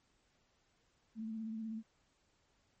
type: tone with vibrato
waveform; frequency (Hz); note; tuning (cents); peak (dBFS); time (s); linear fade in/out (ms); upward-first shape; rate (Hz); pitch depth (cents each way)
sine; 221.4; A3; +11; -39; 1.15-1.83; 50; sine; 16; 33
effects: pink hiss -75 dBFS RMS until 2.8 s + MP3 32 kbps